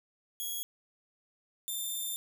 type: tone pair in turn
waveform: 5% pulse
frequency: 3322 / 3582 Hz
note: G#7 / A7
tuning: 0 / +30 cents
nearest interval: minor second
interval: 130 cents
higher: second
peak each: -26 dBFS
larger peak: neither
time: 0.4-0.63 / 1.68-2.16 s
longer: second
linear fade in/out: 0 ms
effects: none